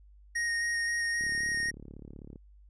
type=tone with vibrato; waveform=square; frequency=1864.7 Hz; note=A#6; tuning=in tune; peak=-29 dBFS; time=0.35-1.71 s; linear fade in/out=10 ms; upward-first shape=square; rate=3.8 Hz; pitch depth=8 cents each way
type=click train; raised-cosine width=3 ms; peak=-33 dBFS; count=42; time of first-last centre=1.21-2.358 s; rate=35.7 Hz
effects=added 50 Hz sine -53 dBFS peak until 2.69 s + resampled to 22050 Hz